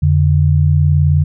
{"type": "tone pair together", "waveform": "sine", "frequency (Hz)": [86.8, 145.98], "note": ["F2", "D3"], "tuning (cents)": [-10, -10], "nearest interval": "major sixth", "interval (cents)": 900, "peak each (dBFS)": -11, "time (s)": [0.02, 1.24], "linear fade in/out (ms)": 10, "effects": []}